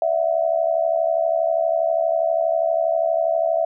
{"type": "tone with amplitude modulation", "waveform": "sine", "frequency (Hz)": 659.3, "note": "E5", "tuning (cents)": 0, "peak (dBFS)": -13, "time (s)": [0.02, 3.65], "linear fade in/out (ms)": 2, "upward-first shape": "sine", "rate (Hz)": 72.4, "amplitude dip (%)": 85, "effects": []}